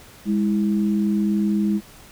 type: tone pair together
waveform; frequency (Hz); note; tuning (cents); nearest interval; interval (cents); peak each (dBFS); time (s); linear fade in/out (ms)
sine; 205.7 / 327.1; G#3 / E4; -16 / -13; minor sixth; 803; -18 / -25; 0.25-1.81; 50
effects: pink hiss -46 dBFS RMS until 2.11 s